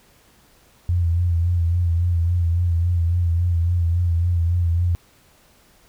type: tone with vibrato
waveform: sine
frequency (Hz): 86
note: F2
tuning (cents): -26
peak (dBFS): -16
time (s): 0.89-4.95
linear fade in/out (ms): 0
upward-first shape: sine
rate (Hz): 3.6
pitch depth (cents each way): 49
effects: pink hiss -55 dBFS RMS until 5.88 s